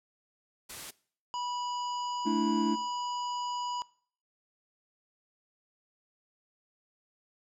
white noise, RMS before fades -42 dBFS, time 0.69-0.91 s, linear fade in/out 10 ms
harmonic tone, 979 Hz, B5, 15 cents flat, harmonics 1 / 3 / 5 / 7, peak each -33 / -43 / -47 / -50 dBFS, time 1.34-3.82 s, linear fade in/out 0 ms
triangle chord, A suspended fourth, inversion none, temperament equal, 220 / 293.7 / 329.6 Hz, A3 / D4 / E4, 0 / 0 / 0 cents, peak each -29 dBFS, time 2.25-2.76 s, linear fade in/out 20 ms
effects noise-tail reverb RT60 0.5 s tail -21 dB re dry + low-pass 12000 Hz 12 dB/octave

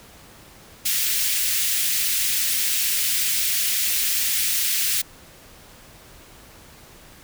white high-pass noise, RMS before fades -22 dBFS, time 0.85-5.02 s, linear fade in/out 10 ms, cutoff 1900 Hz, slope 24 dB/octave, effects pink hiss -47 dBFS RMS until 7.23 s

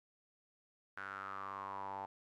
sawtooth tone with band-pass filter sweep, 97.8 Hz, G2, 4 cents flat, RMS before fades -45 dBFS, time 0.97-2.06 s, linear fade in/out 5 ms, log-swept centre 1500 to 850 Hz, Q 7.1, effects none

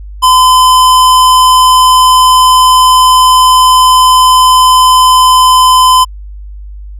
square tone, 1020 Hz, C6, 44 cents flat, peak -3 dBFS, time 0.22-6.05 s, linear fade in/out 20 ms, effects added 50 Hz sine -23 dBFS peak until 6.99 s + resampled to 32000 Hz

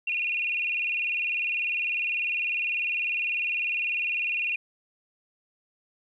sine tone with vibrato, 2587 Hz, E7, 33 cents flat, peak -25 dBFS, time 0.07-4.56 s, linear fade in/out 5 ms, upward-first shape square, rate 20 Hz, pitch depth 94 cents each way, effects 11-bit

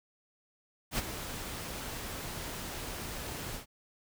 pink noise with ADSR envelope, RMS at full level -30 dBFS, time 0.91-3.66 s, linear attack 76 ms, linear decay 19 ms, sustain -10 dB, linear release 110 ms, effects none

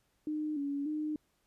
sine tone with vibrato, 293.7 Hz, D4, in tune, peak -32 dBFS, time 0.27-1.16 s, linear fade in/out 2 ms, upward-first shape square, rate 1.7 Hz, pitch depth 65 cents each way, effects pink hiss -75 dBFS RMS until 1.46 s + resampled to 32000 Hz

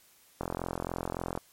click train, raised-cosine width 1 ms, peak -18 dBFS, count 43, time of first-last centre 0.41-1.376 s, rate 43.5 Hz, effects white hiss -61 dBFS RMS until 1.52 s + MP3 64 kbps

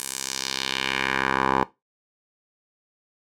10% pulse tone with band-pass filter sweep, 66.4 Hz, C2, 26 cents sharp, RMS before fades -26 dBFS, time 0-1.63 s, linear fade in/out 0 ms, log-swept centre 9900 to 880 Hz, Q 1.6, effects noise-tail reverb RT60 0.2 s tail -17 dB re dry

